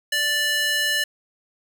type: tone with high-pass filter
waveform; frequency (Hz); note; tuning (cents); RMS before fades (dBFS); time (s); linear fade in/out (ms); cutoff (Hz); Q
square; 587.3; D5; 0; -22; 0.12-1.04; 5; 2100; 1.8
effects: none